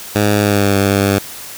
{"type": "tone with pitch glide", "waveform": "10% pulse", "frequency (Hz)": [103.83, 99.03], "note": ["G#2", "G2"], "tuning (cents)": [0, 18], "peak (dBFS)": -3, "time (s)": [0.15, 1.19], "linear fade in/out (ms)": 10, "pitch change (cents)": -82, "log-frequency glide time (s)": [0.36, 0.75], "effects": ["white hiss -31 dBFS RMS until 1.57 s"]}